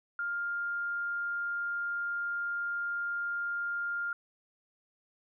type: tone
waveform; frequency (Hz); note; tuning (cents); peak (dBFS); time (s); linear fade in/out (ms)
sine; 1403; F6; +8; -31; 0.19-4.13; 2
effects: none